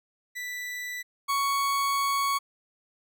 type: tone pair in turn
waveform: 40% pulse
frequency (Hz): 1975.5 / 1113.8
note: B6 / C#6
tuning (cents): 0 / +8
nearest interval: minor seventh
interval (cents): 992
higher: first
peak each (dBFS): -32 / -23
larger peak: second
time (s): 0.35-1.03 / 1.28-2.39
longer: second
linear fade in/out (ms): 20
effects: none